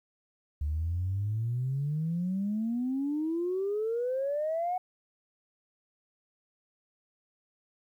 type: exponential sweep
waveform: sine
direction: up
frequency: 72 to 742 Hz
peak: -27 dBFS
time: 0.61-4.78 s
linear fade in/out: 5 ms
effects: tanh soft clip ceiling -23 dBFS + 11-bit